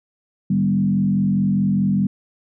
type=tone with frequency modulation; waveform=sine; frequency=194.4 Hz; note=G3; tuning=14 cents flat; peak=-15 dBFS; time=0.5-2.07 s; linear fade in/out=5 ms; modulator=44.8 Hz; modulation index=0.93; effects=none